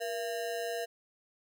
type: ring-modulated tone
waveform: square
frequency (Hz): 575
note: D5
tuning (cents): -37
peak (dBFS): -31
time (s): 0-0.86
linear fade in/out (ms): 20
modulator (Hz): 101
effects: none

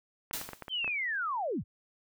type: clicks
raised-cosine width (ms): 0.5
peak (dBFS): -25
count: 8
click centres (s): 0.311 / 0.414 / 0.49 / 0.533 / 0.623 / 0.682 / 0.845 / 0.878
type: noise with exponential decay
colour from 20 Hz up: white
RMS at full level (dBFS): -33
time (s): 0.33-0.7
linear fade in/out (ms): 5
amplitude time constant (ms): 80
type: linear sweep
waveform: sine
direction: down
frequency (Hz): 3173 to 43.32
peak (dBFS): -30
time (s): 0.69-1.64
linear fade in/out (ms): 50
effects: none

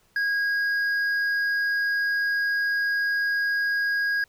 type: tone with hard clipping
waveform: sine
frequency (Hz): 1641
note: G#6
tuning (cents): -21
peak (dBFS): -23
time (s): 0.16-4.24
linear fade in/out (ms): 2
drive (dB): 4
effects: pink hiss -63 dBFS RMS until 4.28 s

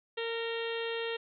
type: harmonic tone with a mistuned harmonic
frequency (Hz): 459.3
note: A#4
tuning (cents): -26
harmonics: 1 / 2 / 3 / 4 / 5 / 6 / 7 / 8 / 9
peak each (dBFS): -34 / -45 / -46 / -42 / -49 / -43 / -43 / -46 / -55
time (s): 0.17-1.17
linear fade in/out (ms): 10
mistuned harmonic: 4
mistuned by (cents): +16
effects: none

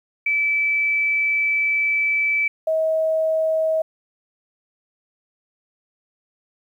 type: tone pair in turn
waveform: sine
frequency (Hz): 2311 / 637.9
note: D7 / D#5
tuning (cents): -28 / +43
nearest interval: octave + minor seventh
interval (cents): 2229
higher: first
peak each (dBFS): -17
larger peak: neither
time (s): 0.26-2.48 / 2.67-3.82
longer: first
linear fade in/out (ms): 5
effects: 9-bit

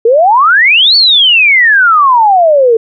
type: exponential two-way sweep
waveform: sine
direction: up then down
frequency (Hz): 438.5 to 4541 to 438.5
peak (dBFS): -3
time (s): 0.05-2.77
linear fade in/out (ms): 5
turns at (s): 0.96
effects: none

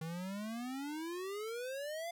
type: exponential sweep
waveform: square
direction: up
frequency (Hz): 157.6 to 698.5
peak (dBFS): -40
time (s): 0.01-2.11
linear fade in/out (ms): 5
effects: none

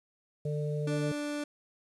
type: harmonic tone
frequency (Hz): 149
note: D3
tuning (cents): +25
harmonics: 1 / 3 / 4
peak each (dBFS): -31 / -36 / -41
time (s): 0.45-1.12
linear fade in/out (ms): 5
type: tone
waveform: 30% pulse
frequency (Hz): 293.7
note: D4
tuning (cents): 0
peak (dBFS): -30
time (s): 0.87-1.44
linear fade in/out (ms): 5
effects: resampled to 24000 Hz + 10-bit

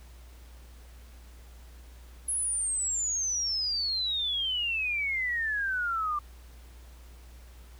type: exponential sweep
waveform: sine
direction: down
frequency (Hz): 10780 to 1175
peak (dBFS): -27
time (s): 2.28-6.19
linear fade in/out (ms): 5
effects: added 60 Hz sine -47 dBFS peak until 7.79 s + pink hiss -58 dBFS RMS until 7.79 s

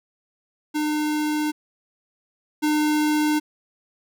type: tone pair in turn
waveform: square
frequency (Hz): 302.5 / 302.5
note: D#4 / D#4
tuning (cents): -49 / -49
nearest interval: unison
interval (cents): 0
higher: neither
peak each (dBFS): -22 / -19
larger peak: second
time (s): 0.74-1.52 / 2.62-3.4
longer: neither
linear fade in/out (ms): 20
effects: none

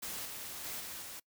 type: noise with level steps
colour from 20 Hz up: white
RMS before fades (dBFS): -41 / -44 / -41 / -44 / -46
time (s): 0.02-1.2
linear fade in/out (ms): 10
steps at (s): 0.25 / 0.64 / 0.8 / 1.02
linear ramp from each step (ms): 5
effects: noise-tail reverb RT60 0.1 s tail -24 dB re dry

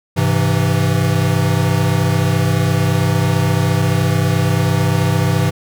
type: chord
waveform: square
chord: Ab augmented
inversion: none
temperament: equal with one note detuned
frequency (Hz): 101.81 / 130.81 / 164.81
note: Ab2 / C3 / E3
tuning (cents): -34 / 0 / 0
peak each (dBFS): -18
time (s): 0.16-5.51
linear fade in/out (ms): 20
effects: none

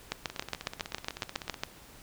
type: two click trains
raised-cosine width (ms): 0.2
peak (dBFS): -13 / -21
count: 12 / 21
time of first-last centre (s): 0.12-1.635 / 0.3-1.542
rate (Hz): 7.26 / 16.1
effects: pink hiss -53 dBFS RMS until 2.02 s

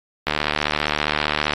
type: click train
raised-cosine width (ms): 0.3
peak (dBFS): -3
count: 96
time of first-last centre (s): 0.27-1.535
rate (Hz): 75.1
effects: AAC 32 kbps

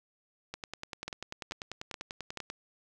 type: two click trains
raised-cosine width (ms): 0.2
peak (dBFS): -20 / -21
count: 4 / 21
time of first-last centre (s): 1.08-2.373 / 0.54-2.501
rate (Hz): 2.32 / 10.2
effects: none

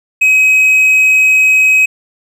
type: tone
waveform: triangle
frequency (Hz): 2538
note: D#7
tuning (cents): +34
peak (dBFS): -4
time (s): 0.21-1.86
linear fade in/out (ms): 10
effects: none

